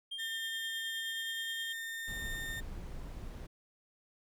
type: tone with tremolo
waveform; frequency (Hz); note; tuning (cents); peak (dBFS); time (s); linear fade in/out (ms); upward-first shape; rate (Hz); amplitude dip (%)
triangle; 3200; G7; +35; -36; 0.11-1.73; 10; sine; 9.5; 35
type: tone with pitch glide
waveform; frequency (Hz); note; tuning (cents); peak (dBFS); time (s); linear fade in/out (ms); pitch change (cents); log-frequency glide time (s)
35% pulse; 1806 to 1818.6; A6 to A#6; +45 to -43; -37; 0.18-2.61; 20; +12; 1-1.6
type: noise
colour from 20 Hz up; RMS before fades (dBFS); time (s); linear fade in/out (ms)
brown; -43; 2.07-3.47; 10
effects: none